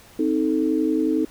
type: chord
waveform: sine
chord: A diminished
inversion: first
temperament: equal with one note detuned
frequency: 261.6 / 312.7 / 440 Hz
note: C4 / Eb4 / A4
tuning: 0 / +9 / 0 cents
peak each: -24 / -20 / -26 dBFS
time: 0.19-1.25 s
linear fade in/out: 5 ms
effects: pink hiss -49 dBFS RMS until 1.3 s